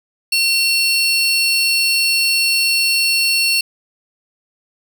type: tone pair together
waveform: 40% pulse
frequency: 2724 / 4403 Hz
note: F7 / C#8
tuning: -44 / -13 cents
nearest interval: minor sixth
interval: 831 cents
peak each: -15 dBFS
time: 0.32-3.61 s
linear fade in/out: 5 ms
effects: none